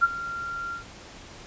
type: tone with ADSR envelope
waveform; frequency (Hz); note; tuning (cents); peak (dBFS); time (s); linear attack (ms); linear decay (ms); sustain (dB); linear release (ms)
sine; 1383; F6; -17; -13; 0.01-0.84; 27; 32; -17; 110
effects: pink hiss -45 dBFS RMS until 1.46 s + resampled to 16000 Hz